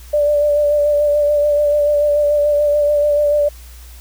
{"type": "tone with vibrato", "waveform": "sine", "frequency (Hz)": 587.3, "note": "D5", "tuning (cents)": 0, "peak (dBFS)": -11, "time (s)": [0.13, 3.49], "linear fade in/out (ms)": 10, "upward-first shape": "sine", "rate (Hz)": 6.9, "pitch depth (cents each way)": 23, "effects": ["added 60 Hz sine -35 dBFS peak until 4 s", "white hiss -44 dBFS RMS until 4 s"]}